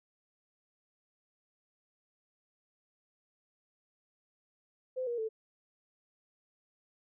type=tone with pitch steps; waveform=sine; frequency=513 / 475.9 / 441.5 Hz; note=C5 / A#4 / A4; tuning=-34 / +36 / +6 cents; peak=-32 dBFS; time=4.96-5.29 s; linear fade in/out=20 ms; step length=110 ms; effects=none